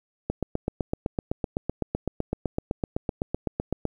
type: click train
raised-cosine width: 2 ms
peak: -12 dBFS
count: 29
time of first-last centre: 0.3-3.853 s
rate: 7.88 Hz
effects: 9-bit